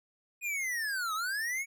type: linear two-way sweep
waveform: square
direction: down then up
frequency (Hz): 2489 to 1239 to 2258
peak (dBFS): -32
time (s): 0.41-1.66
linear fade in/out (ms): 50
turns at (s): 1.14
effects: none